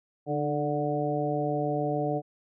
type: harmonic tone with a mistuned harmonic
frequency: 146.83 Hz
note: D3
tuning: in tune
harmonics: 1 / 2 / 3 / 4 / 5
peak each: -32 / -32 / -32 / -32 / -32 dBFS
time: 0.26-2.22 s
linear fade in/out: 50 ms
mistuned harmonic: 2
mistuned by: +38 cents
effects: none